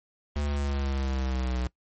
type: exponential sweep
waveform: square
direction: down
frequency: 73.42 to 61.7 Hz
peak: -27 dBFS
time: 0.36-1.67 s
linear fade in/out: 0 ms
effects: noise-tail reverb RT60 0.1 s tail -21 dB re dry + MP3 32 kbps